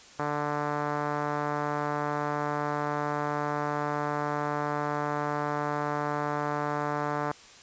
5% pulse tone with low-pass filter, 147.4 Hz, D3, 7 cents sharp, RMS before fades -30 dBFS, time 0.19-7.32 s, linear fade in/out 5 ms, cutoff 1200 Hz, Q 1.1, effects white hiss -51 dBFS RMS until 7.62 s + resampled to 16000 Hz

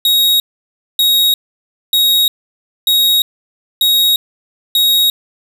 45% pulse tone bursts, 3779 Hz, A#7, 23 cents sharp, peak -9 dBFS, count 6, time 0.05-5.1 s, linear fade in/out 2 ms, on 350 ms, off 590 ms, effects none

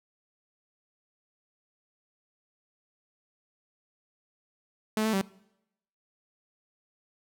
sawtooth tone with pitch steps, 216.6 / 220.2 / 193.4 Hz, A3 / A3 / G3, -27 / +2 / -23 cents, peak -21 dBFS, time 4.97-5.213 s, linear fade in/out 2 ms, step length 81 ms, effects noise-tail reverb RT60 0.8 s tail -22 dB re dry

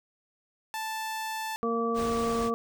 sawtooth tone, 880 Hz, A5, in tune, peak -28 dBFS, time 0.74-1.56 s, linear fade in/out 0 ms
harmonic tone, 231 Hz, A#3, 16 cents flat, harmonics 1 / 2 / 3 / 5, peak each -31 / -29 / -37 / -31 dBFS, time 1.63-2.54 s, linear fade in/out 0 ms
pink band-stop noise, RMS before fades -38 dBFS, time 1.94-2.51 s, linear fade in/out 50 ms, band 10000 to 15000 Hz, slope 96 dB/octave
effects none

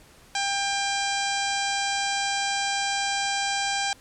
harmonic tone with a mistuned harmonic, 796 Hz, G5, 26 cents sharp, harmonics 1 / 2 / 3 / 4 / 5 / 6 / 7 / 8 / 9 / 10, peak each -28 / -31 / -33 / -34 / -35 / -36 / -36 / -37 / -38 / -38 dBFS, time 0.35-3.93 s, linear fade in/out 2 ms, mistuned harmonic 8, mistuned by -60 cents, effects pink hiss -53 dBFS RMS until 4 s + low-pass 12000 Hz 12 dB/octave

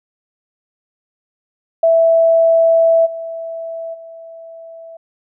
sine tone with level steps, 659.3 Hz, E5, in tune, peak -8 / -23 / -32 dBFS, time 1.83-4.97 s, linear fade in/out 5 ms, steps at 3.05 / 3.93 s, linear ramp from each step 20 ms, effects none

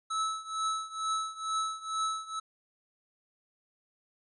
square tone with tremolo, 1303 Hz, E6, 20 cents flat, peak -28 dBFS, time 0.1-2.4 s, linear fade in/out 10 ms, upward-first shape triangle, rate 2.2 Hz, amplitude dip 90%, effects resampled to 24000 Hz

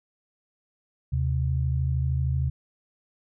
sine tone pair together, 77.78 / 130.81 Hz, D#2 / C3, 0 / 0 cents, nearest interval major sixth, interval 900 cents, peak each -25 dBFS, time 1.12-2.5 s, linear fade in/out 10 ms, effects none

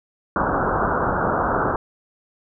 white low-pass noise, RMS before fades -21 dBFS, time 0.36-1.76 s, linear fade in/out 2 ms, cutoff 1500 Hz, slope 96 dB/octave, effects none

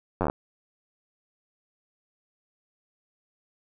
slowing click train, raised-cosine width 1 ms, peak -11 dBFS, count 8, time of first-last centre 0.21-0.299 s, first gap 10 ms, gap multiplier 1.08, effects none

